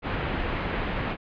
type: low-pass noise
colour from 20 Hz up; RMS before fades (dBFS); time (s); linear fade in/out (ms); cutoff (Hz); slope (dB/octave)
pink; -29; 0.02-1.17; 50; 2800; 24
effects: resampled to 11025 Hz